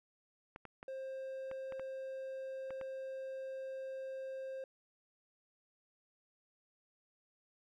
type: clicks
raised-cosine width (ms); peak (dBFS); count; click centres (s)
0.5; -33; 8; 0.561 / 0.653 / 0.829 / 1.514 / 1.723 / 1.796 / 2.706 / 2.813
type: tone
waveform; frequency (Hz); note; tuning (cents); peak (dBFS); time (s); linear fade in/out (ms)
triangle; 530; C5; +22; -39; 0.88-4.64; 2
effects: none